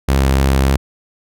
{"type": "tone with vibrato", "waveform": "sawtooth", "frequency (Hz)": 67.3, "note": "C2", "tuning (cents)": 49, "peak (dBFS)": -7, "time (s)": [0.08, 0.77], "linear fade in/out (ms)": 10, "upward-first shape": "sine", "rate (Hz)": 3.5, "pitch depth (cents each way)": 11, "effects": []}